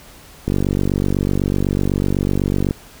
click train, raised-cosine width 3 ms, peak -5 dBFS, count 108, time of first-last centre 0.48-2.709 s, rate 48 Hz, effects pink hiss -43 dBFS RMS until 3 s

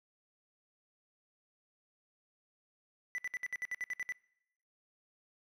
triangle tone bursts, 1986 Hz, B6, 9 cents sharp, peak -33 dBFS, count 11, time 3.15-4.122 s, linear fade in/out 0 ms, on 32 ms, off 62 ms, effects noise-tail reverb RT60 0.8 s tail -25 dB re dry

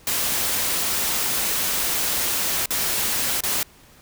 white noise with dropouts, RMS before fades -23 dBFS, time 0.07-3.63 s, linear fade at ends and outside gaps 1 ms, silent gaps 2.658-2.706 / 3.406-3.436 s, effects pink hiss -51 dBFS RMS until 4.01 s

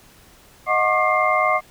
sine tone cluster, 623 / 732 / 1089 / 1193 / 2107 Hz, D#5 / F#5 / C#6 / D6 / C7, +2 / -19 / -31 / +27 / +12 cents, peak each -22 dBFS, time 0.66-1.61 s, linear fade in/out 50 ms, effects pink hiss -50 dBFS RMS until 1.7 s

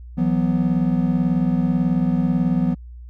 triangle chord, E suspended second, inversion none, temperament equal with one note detuned, 166.73 / 185 / 246.9 Hz, E3 / F#3 / B3, +20 / 0 / 0 cents, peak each -19 dBFS, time 0.17-2.75 s, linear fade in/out 20 ms, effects added 60 Hz sine -35 dBFS peak until 3.09 s

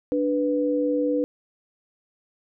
sine tone pair together, 293.7 / 493.9 Hz, D4 / B4, 0 / 0 cents, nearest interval major sixth, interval 900 cents, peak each -23 dBFS, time 0.12-1.24 s, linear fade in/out 0 ms, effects none

